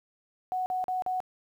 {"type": "tone bursts", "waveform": "sine", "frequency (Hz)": 740, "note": "F#5", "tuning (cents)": 0, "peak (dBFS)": -27, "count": 4, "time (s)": [0.52, 1.203], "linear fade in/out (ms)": 0, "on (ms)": 140, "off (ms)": 41, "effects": ["10-bit"]}